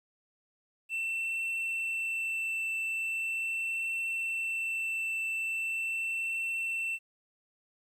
triangle tone with vibrato, 2680 Hz, E7, 28 cents sharp, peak -29 dBFS, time 0.89-6.99 s, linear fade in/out 50 ms, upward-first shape triangle, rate 0.4 Hz, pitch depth 9 cents each way, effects 11-bit

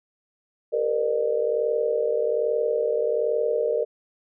sine tone cluster, 401.6 / 462.8 / 504 / 605 Hz, G4 / A#4 / B4 / D#5, +42 / -13 / +35 / -49 cents, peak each -32 / -23 / -30 / -26 dBFS, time 0.72-3.85 s, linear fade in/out 20 ms, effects none

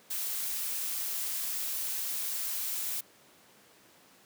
blue noise, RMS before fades -34 dBFS, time 0.1-3.01 s, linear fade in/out 10 ms, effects pink hiss -59 dBFS RMS until 4.25 s + high-pass 200 Hz 12 dB/octave

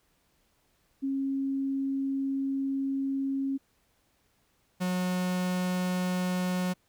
sine / 45% pulse tone pair in turn, 271.8 / 181.9 Hz, C#4 / F#3, -34 / -29 cents, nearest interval perfect fifth, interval 695 cents, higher first, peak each -27 dBFS, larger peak neither, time 1.02-3.58 / 4.8-6.74 s, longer first, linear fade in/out 20 ms, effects pink hiss -70 dBFS RMS until 6.88 s

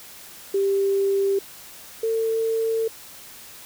sine tone pair in turn, 393.5 / 449.5 Hz, G4 / A4, +7 / +37 cents, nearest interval major second, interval 230 cents, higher second, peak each -18 / -20 dBFS, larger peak first, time 0.54-1.39 / 2.03-2.88 s, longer neither, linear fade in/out 5 ms, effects white hiss -43 dBFS RMS until 3.65 s

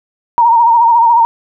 sine tone with vibrato, 932.3 Hz, A#5, in tune, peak -5 dBFS, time 0.38-1.25 s, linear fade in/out 0 ms, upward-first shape triangle, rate 14 Hz, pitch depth 66 cents each way, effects none

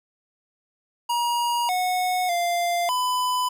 square tone with pitch steps, 952 / 732 / 695 / 1001 Hz, A#5 / F#5 / F5 / B5, +36 / -19 / -9 / +23 cents, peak -22 dBFS, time 1.09-3.49 s, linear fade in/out 10 ms, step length 600 ms, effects 10-bit

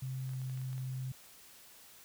sine tone with pitch glide, 130.81 to 129.91 Hz, C3 to C3, 0 to -12 cents, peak -36 dBFS, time 0.02-1.12 s, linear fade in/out 5 ms, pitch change -12 cents, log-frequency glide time 0.29-0.44 s
clicks, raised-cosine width 0.3 ms, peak -40 dBFS, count 8, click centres 0.292 / 0.335 / 0.417 / 0.497 / 0.575 / 0.616 / 0.73 / 0.78 s
effects white hiss -57 dBFS RMS until 2.04 s

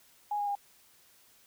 sine tone with pitch steps, 829 / 819 / 809.1 Hz, G#5 / G#5 / G#5, -3 / -24 / -45 cents, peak -29 dBFS, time 0.31-0.553 s, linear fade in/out 5 ms, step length 81 ms, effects white hiss -62 dBFS RMS until 1.46 s

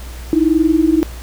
sine tone pair together, 308.3 / 329.6 Hz, D#4 / E4, -16 / 0 cents, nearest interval minor second, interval 116 cents, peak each -13 dBFS, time 0.33-1.03 s, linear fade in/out 0 ms, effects added 60 Hz sine -28 dBFS peak until 1.22 s + pink hiss -37 dBFS RMS until 1.22 s

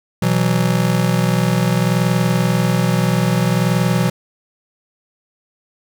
square chord, B suspended fourth, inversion none, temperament just, 123.47 / 164.63 / 185.21 Hz, B2 / E3 / F#3, 0 / -2 / +2 cents, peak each -19 dBFS, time 0.22-4.1 s, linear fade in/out 5 ms, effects none

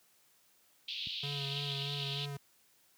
white band-pass noise, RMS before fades -40 dBFS, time 0.88-2.26 s, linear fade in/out 5 ms, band 2800 to 4100 Hz, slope 48 dB/octave
click, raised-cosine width 5 ms, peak -35 dBFS, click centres 1.071 s
square tone with vibrato, 141.1 Hz, C#3, 31 cents sharp, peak -39 dBFS, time 1.23-2.37 s, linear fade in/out 5 ms, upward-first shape sine, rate 3.2 Hz, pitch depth 26 cents each way
effects white hiss -68 dBFS RMS until 2.97 s + high-pass 80 Hz 12 dB/octave

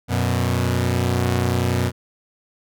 sawtooth tone pair together, 91.25 / 121.8 Hz, F#2 / B2, -24 / -24 cents, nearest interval perfect fourth, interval 500 cents, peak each -17 dBFS, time 0.08-1.92 s, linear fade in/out 50 ms, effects none

